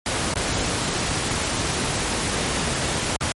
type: noise with dropouts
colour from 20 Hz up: pink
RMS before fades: -23 dBFS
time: 0.06-3.32 s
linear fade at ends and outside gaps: 1 ms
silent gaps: 0.339-0.357 / 3.163-3.208 s
effects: high-pass 60 Hz 12 dB/octave + MP3 48 kbps